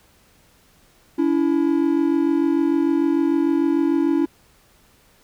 triangle tone pair together, 284.9 / 331.6 Hz, C#4 / E4, +48 / +10 cents, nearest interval minor third, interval 262 cents, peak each -17 dBFS, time 1.18-4.26 s, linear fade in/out 10 ms, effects pink hiss -56 dBFS RMS until 5.23 s

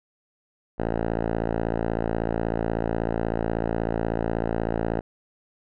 5% pulse tone with low-pass filter, 56.3 Hz, A1, 40 cents sharp, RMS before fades -26 dBFS, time 0.78-5.01 s, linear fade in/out 20 ms, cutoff 1100 Hz, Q 0.92, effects none

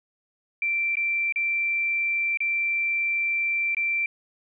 sine tone with dropouts, 2349 Hz, D7, in tune, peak -22 dBFS, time 0.62-4.06 s, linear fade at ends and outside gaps 2 ms, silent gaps 0.955-0.969 / 1.324-1.359 / 2.373-2.404 / 3.748-3.768 s, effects none

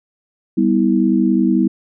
sine chord, E minor, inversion first, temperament equal with one note detuned, 196 / 246.9 / 323.2 Hz, G3 / B3 / E4, 0 / 0 / -34 cents, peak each -16 dBFS, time 0.57-1.68 s, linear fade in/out 10 ms, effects none

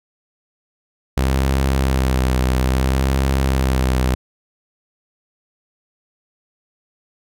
sawtooth tone with vibrato, 65.41 Hz, C2, in tune, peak -11 dBFS, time 1.17-4.15 s, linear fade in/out 5 ms, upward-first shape sine, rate 0.6 Hz, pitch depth 43 cents each way, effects none

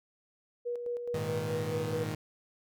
sine tone with tremolo, 481.5 Hz, B4, 44 cents flat, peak -31 dBFS, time 0.65-2.05 s, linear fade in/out 20 ms, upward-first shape square, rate 4.7 Hz, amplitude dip 45%
sawtooth chord, Ab suspended second, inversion none, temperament equal, 103.83 / 116.54 / 155.56 Hz, Ab2 / Bb2 / Eb3, 0 / 0 / 0 cents, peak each -34 / -35 / -33 dBFS, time 1.14-2.15 s, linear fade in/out 5 ms
effects none

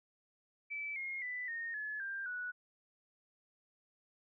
sine tone with pitch steps, 2311 / 2144 / 1988.7 / 1844.9 / 1711.4 / 1587.6 / 1472.8 Hz, D7 / C7 / B6 / A#6 / A6 / G6 / F#6, -28 / +42 / +12 / -18 / -48 / +22 / -8 cents, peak -38 dBFS, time 0.7-2.52 s, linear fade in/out 20 ms, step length 260 ms, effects none

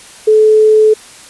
sine tone, 432.1 Hz, A4, 31 cents flat, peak -4 dBFS, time 0.27-0.94 s, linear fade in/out 10 ms, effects white hiss -36 dBFS RMS until 1.29 s + resampled to 24000 Hz

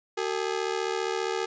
sawtooth ring-modulated tone, 415.3 Hz, G#4, in tune, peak -20 dBFS, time 0.17-1.46 s, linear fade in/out 10 ms, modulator 37.5 Hz, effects resampled to 16000 Hz + 10-bit

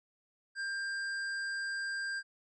triangle tone with hard clipping, 1592 Hz, G6, 26 cents sharp, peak -36 dBFS, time 0.55-2.23 s, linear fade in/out 50 ms, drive 14 dB, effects resampled to 22050 Hz

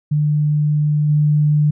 sine tone with level steps, 149.5 Hz, D3, 31 cents sharp, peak -13 / -11 dBFS, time 0.11-1.71 s, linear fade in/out 10 ms, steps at 1.08 s, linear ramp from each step 20 ms, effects none

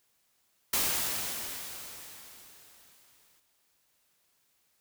white noise with exponential decay, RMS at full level -27 dBFS, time 0.73-3.4 s, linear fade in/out 5 ms, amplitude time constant 580 ms, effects white hiss -72 dBFS RMS until 4.8 s

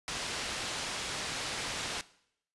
white low-pass noise, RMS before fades -37 dBFS, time 0.08-2.01 s, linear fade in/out 0 ms, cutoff 5200 Hz, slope 12 dB/octave, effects noise-tail reverb RT60 0.7 s tail -19 dB re dry + resampled to 24000 Hz

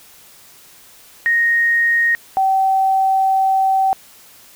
sine tone pair in turn, 1864.7 / 769.2 Hz, A#6 / G5, 0 / -33 cents, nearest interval octave + minor third, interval 1533 cents, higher first, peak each -12 dBFS, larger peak neither, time 1.26-2.15 / 2.37-3.93 s, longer second, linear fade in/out 0 ms, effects white hiss -45 dBFS RMS until 4.55 s

